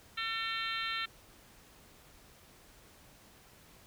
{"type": "harmonic tone", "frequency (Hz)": 450, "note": "A4", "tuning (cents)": 39, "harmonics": [3, 4, 5, 6, 7, 8, 9], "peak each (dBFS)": [-39, -40, -41, -42, -42, -43, -44], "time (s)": [0.17, 1.06], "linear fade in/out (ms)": 10, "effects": ["pink hiss -59 dBFS RMS until 3.86 s"]}